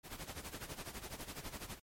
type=noise with tremolo; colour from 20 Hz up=pink; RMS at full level=-44 dBFS; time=0.03-1.8 s; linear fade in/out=50 ms; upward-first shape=sine; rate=12 Hz; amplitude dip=75%; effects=MP3 64 kbps